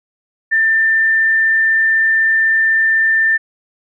sine tone, 1788 Hz, A6, 27 cents sharp, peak -10 dBFS, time 0.51-3.38 s, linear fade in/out 20 ms, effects none

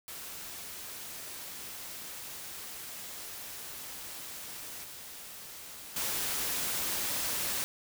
white noise with level steps, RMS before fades -43 / -46 / -33 dBFS, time 0.08-7.64 s, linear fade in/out 0 ms, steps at 4.84 / 5.96 s, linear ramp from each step 5 ms, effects none

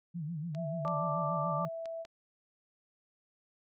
sine tone with vibrato, 160 Hz, D#3, 49 cents sharp, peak -35 dBFS, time 0.14-1.69 s, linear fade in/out 20 ms, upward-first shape sine, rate 6.9 Hz, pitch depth 150 cents each way
sine tone, 659.3 Hz, E5, in tune, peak -37 dBFS, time 0.54-2.06 s, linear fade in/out 50 ms
clicks, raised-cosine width 0.2 ms, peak -32 dBFS, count 4, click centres 0.549 / 0.879 / 1.857 / 2.051 s
harmonic tone, 293.7 Hz, D4, in tune, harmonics 2 / 3 / 4, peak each -38 / -39 / -34 dBFS, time 0.85-1.65 s, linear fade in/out 0 ms
effects none

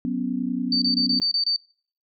sine chord, F# suspended fourth, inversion none, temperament equal, 185 / 246.9 / 277.2 Hz, F#3 / B3 / C#4, 0 / 0 / 0 cents, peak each -30 / -25 / -29 dBFS, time 0.05-1.2 s, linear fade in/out 0 ms
sine tone bursts, 4587 Hz, D8, 42 cents flat, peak -19 dBFS, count 7, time 0.72-1.562 s, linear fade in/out 2 ms, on 98 ms, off 26 ms
effects noise-tail reverb RT60 0.5 s tail -23 dB re dry

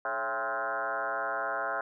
sine tone with frequency modulation, 1046.5 Hz, C6, in tune, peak -29 dBFS, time 0.05-1.81 s, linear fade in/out 2 ms, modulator 124 Hz, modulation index 4.1, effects none

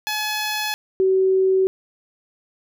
10% pulse / sine tone pair in turn, 851 / 379.3 Hz, G#5 / F#4, +42 / +43 cents, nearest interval octave + major second, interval 1399 cents, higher first, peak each -14 dBFS, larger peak neither, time 0.07-0.74 / 1-1.67 s, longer neither, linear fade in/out 0 ms, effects none

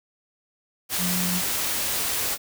sine tone in noise, 180 Hz, F#3, 47 cents flat, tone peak -26 dBFS, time 0.98-1.42 s, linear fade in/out 50 ms, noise white, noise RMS -26 dBFS, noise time 0.89-2.38 s, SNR -3 dB, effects none

